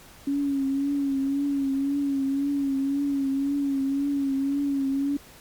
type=tone with vibrato; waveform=sine; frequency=277.2 Hz; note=C#4; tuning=in tune; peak=-22 dBFS; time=0.27-5.17 s; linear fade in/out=5 ms; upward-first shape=triangle; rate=1.9 Hz; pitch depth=52 cents each way; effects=pink hiss -49 dBFS RMS until 5.4 s + MP3 96 kbps